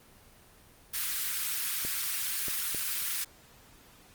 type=high-pass noise; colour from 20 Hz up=white; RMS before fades=-32 dBFS; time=0.93-3.25 s; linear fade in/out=20 ms; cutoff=1300 Hz; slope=24 dB/octave
type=clicks; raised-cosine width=2 ms; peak=-27 dBFS; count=3; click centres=1.85 / 2.483 / 2.747 s
effects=pink hiss -57 dBFS RMS until 4.14 s + Opus 24 kbps